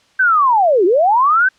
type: linear two-way sweep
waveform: sine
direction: down then up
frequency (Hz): 1569 to 334.7 to 1569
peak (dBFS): -9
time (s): 0.19-1.49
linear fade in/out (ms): 10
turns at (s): 0.85
effects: white hiss -54 dBFS RMS until 1.58 s + low-pass 5000 Hz 12 dB/octave